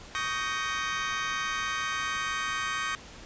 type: chord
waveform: 30% pulse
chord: Eb dominant seventh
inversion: third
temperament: just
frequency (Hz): 1120.1 / 1244.5 / 1555.6 / 1866.8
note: Db6 / Eb6 / G6 / Bb6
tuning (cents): +18 / 0 / -14 / +2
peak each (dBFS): -32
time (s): 0.15-2.95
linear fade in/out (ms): 0
effects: pink hiss -47 dBFS RMS until 3.25 s + resampled to 16000 Hz